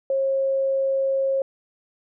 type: tone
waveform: sine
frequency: 540 Hz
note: C#5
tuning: 45 cents flat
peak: -19 dBFS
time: 0.1-1.42 s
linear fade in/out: 2 ms
effects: none